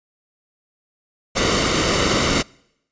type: noise with comb filter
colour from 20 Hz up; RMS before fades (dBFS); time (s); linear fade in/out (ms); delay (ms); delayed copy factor
pink; -18; 1.35-2.43; 20; 1.2; -0.55
effects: noise-tail reverb RT60 0.8 s tail -26 dB re dry + resampled to 16000 Hz